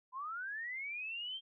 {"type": "linear sweep", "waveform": "sine", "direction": "up", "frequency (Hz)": [987.8, 3191], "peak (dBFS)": -39, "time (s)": [0.12, 1.41], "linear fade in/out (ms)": 50, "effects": []}